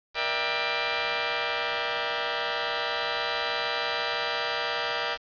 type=chord; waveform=10% pulse; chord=E half-diminished seventh; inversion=second; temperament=just; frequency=474.7 / 593.3 / 659.3 / 791.1 Hz; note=Bb4 / D5 / E5 / G5; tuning=+31 / +18 / 0 / +16 cents; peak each=-24 dBFS; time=0.14-5.18 s; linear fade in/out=50 ms; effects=resampled to 11025 Hz + 7-bit